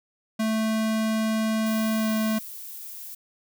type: tone with pitch glide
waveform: square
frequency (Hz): 220 to 218.6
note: A3 to A3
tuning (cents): 0 to -11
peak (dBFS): -23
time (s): 0.39-2.39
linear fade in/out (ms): 10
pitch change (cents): -11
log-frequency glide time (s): 1.99-2.07
type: noise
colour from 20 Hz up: violet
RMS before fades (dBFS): -39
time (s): 1.66-3.15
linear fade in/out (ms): 5
effects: none